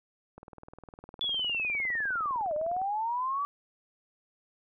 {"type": "click train", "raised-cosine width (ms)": 1, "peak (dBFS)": -32, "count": 49, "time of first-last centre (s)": [0.38, 2.817], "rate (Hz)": 19.7}
{"type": "linear two-way sweep", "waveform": "sine", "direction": "down then up", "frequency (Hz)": [3465, 587.3, 1160], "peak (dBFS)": -28, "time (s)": [1.21, 3.45], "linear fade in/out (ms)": 0, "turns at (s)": 2.54}
{"effects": []}